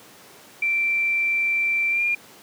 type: tone with pitch glide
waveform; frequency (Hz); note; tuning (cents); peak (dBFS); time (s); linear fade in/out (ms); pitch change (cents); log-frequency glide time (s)
sine; 2347 to 2406; D7 to D7; -2 to +41; -19; 0.62-2.15; 5; +43; 1.9-2.03
effects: pink hiss -47 dBFS RMS until 2.42 s + high-pass 200 Hz 12 dB/octave